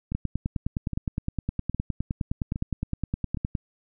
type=two click trains; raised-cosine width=5 ms; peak=-14 / -18 dBFS; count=34 / 5; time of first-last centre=0.15-3.552 / 0.12-3.372 s; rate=9.7 / 1.23 Hz; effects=none